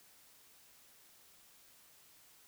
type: silence
effects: white hiss -63 dBFS RMS until 2.47 s